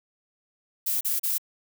violet noise bursts, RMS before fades -26 dBFS, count 3, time 0.86-1.382 s, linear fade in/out 10 ms, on 150 ms, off 36 ms, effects none

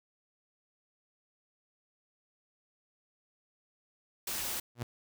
white noise, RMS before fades -36 dBFS, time 4.27-4.6 s, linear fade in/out 5 ms
sawtooth tone with exponential growth, 120 Hz, B2, 49 cents flat, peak -27 dBFS, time 4.75-4.83 s, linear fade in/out 5 ms, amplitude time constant 16 ms
effects none

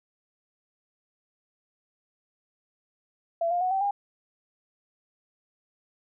sine tone with pitch steps, 673 / 704.4 / 737.3 / 771.7 / 807.8 Hz, E5 / F5 / F#5 / G5 / G#5, +36 / +15 / -6 / -27 / -48 cents, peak -23 dBFS, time 3.41-3.91 s, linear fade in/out 5 ms, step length 100 ms, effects none

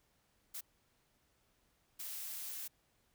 blue noise bursts at uneven times, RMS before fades -44 dBFS, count 2, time 0.54-0.61 / 1.99-2.68 s, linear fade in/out 10 ms, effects pink hiss -75 dBFS RMS until 3.14 s

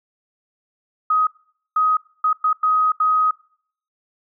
sine tone bursts at uneven times, 1258 Hz, D#6, 19 cents sharp, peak -14 dBFS, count 6, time 1.1-1.27 / 1.76-1.97 / 2.24-2.33 / 2.44-2.53 / 2.63-2.92 / 3-3.31 s, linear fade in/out 5 ms, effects noise-tail reverb RT60 0.6 s tail -24 dB re dry

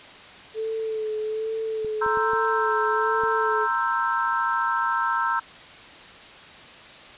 sine tone with vibrato, 437.3 Hz, A4, 11 cents flat, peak -25 dBFS, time 0.54-3.68 s, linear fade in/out 50 ms, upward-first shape sine, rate 1.2 Hz, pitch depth 28 cents each way
clicks, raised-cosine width 3 ms, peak -27 dBFS, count 5, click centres 1.847 / 2.063 / 2.173 / 2.334 / 3.236 s
sine chord, C dominant seventh, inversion third, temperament equal with one note detuned, 932.3 / 1046.5 / 1326.1 / 1568 Hz, Bb5 / C6 / E6 / G6, 0 / 0 / +10 / 0 cents, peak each -26 / -29 / -25 / -28 dBFS, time 2.01-5.4 s, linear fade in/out 10 ms
effects white hiss -44 dBFS RMS until 7.17 s + resampled to 8000 Hz

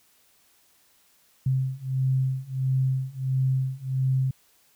sine beating tone pair, 130.81 / 132.31 Hz, C3 / C3, 0 / +20 cents, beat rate 1.5 Hz, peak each -26 / -25 dBFS, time 1.46-4.31 s, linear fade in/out 5 ms, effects white hiss -62 dBFS RMS until 4.75 s

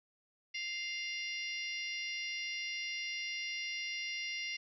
harmonic tone, 698.5 Hz, F5, in tune, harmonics 3 / 4 / 5 / 6 / 7 / 8, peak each -40 / -42 / -52 / -51 / -47 / -47 dBFS, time 0.54-4.57 s, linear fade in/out 10 ms, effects none

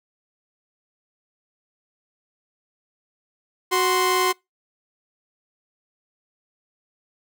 sawtooth tone pair together, 370 / 1046.5 Hz, F#4 / C6, 0 / 0 cents, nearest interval octave + tritone, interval 1800 cents, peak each -17 dBFS, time 3.71-4.33 s, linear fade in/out 20 ms, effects noise-tail reverb RT60 0.2 s tail -26 dB re dry

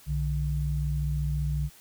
sine tone pair together, 62 / 147.46 Hz, B1 / D3, +7 / +7 cents, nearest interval octave + minor third, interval 1500 cents, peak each -28 dBFS, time 0.06-1.7 s, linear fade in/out 50 ms, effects white hiss -54 dBFS RMS until 1.8 s

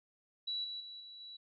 sine tone with level steps, 3927 Hz, B7, 11 cents flat, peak -35 / -40 / -46 / -49 / -47 dBFS, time 0.47-1.37 s, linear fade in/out 10 ms, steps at 0.64 / 0.8 / 1 / 1.2 s, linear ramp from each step 5 ms, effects none

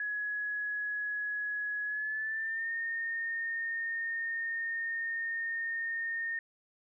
sine tone with pitch glide, 1681 to 1833.1 Hz, G#6 to A#6, +20 to -30 cents, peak -32 dBFS, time 0-6.39 s, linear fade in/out 2 ms, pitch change +150 cents, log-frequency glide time 1.85-2.71 s, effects none

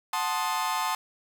40% pulse chord, F# diminished seventh, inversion none, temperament equal with one note detuned, 740 / 880 / 1050.7 / 1244.5 Hz, F#5 / A5 / C6 / Eb6, 0 / 0 / +7 / 0 cents, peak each -34 / -29 / -30 / -33 dBFS, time 0.13-0.95 s, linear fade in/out 2 ms, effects none

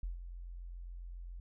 sine tone with ADSR envelope, 43.65 Hz, F1, in tune, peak -34 dBFS, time 0.03-1.4 s, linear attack 3 ms, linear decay 140 ms, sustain -9 dB, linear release 4 ms, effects none

